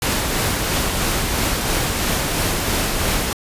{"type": "noise with tremolo", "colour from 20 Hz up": "pink", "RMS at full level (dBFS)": -19, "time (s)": [0.02, 3.33], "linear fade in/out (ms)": 2, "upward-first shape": "sine", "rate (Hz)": 3, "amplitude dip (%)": 25, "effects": ["resampled to 32000 Hz"]}